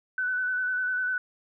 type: tone with vibrato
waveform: sine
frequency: 1500 Hz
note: F#6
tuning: 23 cents sharp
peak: -25 dBFS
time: 0.18-1.18 s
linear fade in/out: 2 ms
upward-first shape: square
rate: 10 Hz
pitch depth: 20 cents each way
effects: none